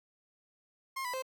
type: tone with pitch steps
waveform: 30% pulse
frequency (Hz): 1066 / 990 / 522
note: C6 / B5 / C5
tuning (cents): +32 / +4 / -4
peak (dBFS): -32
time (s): 0.96-1.224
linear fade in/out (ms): 10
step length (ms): 88
effects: none